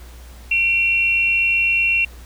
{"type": "tone pair together", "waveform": "sine", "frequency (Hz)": [2362, 2734], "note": ["D7", "F7"], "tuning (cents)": [9, -37], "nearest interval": "minor third", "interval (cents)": 254, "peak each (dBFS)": [-22, -15], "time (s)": [0.51, 2.05], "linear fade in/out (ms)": 5, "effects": ["added 60 Hz sine -37 dBFS peak until 2.25 s", "pink hiss -46 dBFS RMS until 2.25 s"]}